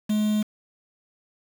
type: tone with quantisation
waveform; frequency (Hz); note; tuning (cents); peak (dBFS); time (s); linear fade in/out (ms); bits
triangle; 212.4; G#3; +39; -18; 0.09-0.43; 10; 6
effects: none